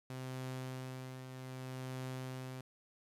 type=tone with tremolo; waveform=sawtooth; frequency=129.5 Hz; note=C3; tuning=17 cents flat; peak=-36 dBFS; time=0.1-2.61 s; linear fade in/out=2 ms; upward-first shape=triangle; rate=0.64 Hz; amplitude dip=55%; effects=resampled to 32000 Hz + 11-bit